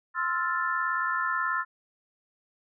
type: chord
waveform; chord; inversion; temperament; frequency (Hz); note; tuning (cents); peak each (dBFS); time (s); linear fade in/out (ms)
sine; F major seventh; second; equal; 1046.5 / 1318.5 / 1396.9 / 1760; C6 / E6 / F6 / A6; 0 / 0 / 0 / 0; -31; 0.14-1.65; 50
effects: none